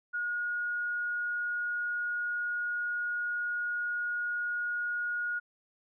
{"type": "tone", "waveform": "sine", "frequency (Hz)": 1441, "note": "F#6", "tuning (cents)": -46, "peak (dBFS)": -30, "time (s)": [0.13, 5.4], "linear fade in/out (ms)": 20, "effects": []}